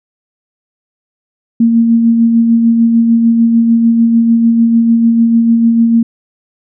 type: tone with tremolo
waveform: sine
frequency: 230.5 Hz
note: A#3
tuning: 19 cents flat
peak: -4 dBFS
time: 1.6-6.03 s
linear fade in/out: 5 ms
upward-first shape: sine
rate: 6.7 Hz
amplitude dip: 35%
effects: none